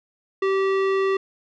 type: tone with low-pass filter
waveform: square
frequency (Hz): 387.1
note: G4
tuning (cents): -22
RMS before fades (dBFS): -21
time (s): 0.42-1.17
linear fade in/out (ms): 5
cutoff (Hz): 2400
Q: 1
effects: none